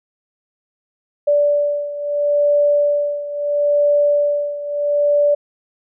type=beating tone pair; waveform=sine; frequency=582 / 582.75 Hz; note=D5 / D5; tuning=-16 / -14 cents; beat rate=0.75 Hz; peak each=-15 / -19 dBFS; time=1.27-5.35 s; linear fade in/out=10 ms; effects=none